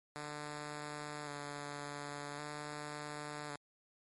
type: tone with vibrato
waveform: 5% pulse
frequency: 146.7 Hz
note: D3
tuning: 2 cents flat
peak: -31 dBFS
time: 0.16-3.56 s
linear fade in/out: 0 ms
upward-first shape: square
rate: 0.45 Hz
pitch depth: 21 cents each way
effects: MP3 48 kbps